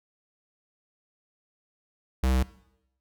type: tone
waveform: square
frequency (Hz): 64.6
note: C2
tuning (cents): -21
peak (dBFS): -22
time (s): 2.23-2.43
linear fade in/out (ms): 5
effects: noise-tail reverb RT60 0.8 s tail -19 dB re dry